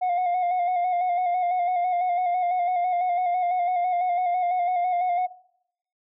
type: tone with vibrato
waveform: sine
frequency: 717 Hz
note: F5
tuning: 45 cents sharp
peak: -18 dBFS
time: 0.01-5.27 s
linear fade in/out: 20 ms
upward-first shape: square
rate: 6 Hz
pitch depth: 37 cents each way
effects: noise-tail reverb RT60 0.7 s tail -20 dB re dry + tanh soft clip ceiling -20 dBFS